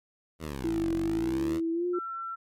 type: exponential two-way sweep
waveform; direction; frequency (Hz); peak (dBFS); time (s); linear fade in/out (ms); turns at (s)
10% pulse; down then up; 84.4 to 43.47 to 84.4; -26; 0.39-1.61; 50; 0.92
type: tone with pitch glide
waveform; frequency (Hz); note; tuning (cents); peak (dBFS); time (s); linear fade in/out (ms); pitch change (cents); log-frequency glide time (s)
sine; 329.6 to 355.3; E4 to F4; 0 to +30; -26; 0.64-1.99; 5; +130; 1.72-1.86
type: tone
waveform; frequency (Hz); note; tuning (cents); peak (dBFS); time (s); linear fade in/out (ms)
sine; 1348; E6; +38; -33; 1.93-2.36; 20
effects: MP3 64 kbps